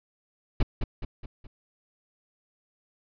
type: noise with echo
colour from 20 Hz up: brown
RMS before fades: -20 dBFS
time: 0.6-0.63 s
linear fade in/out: 5 ms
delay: 210 ms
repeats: 4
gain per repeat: -6 dB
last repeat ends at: 1.47 s
effects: resampled to 11025 Hz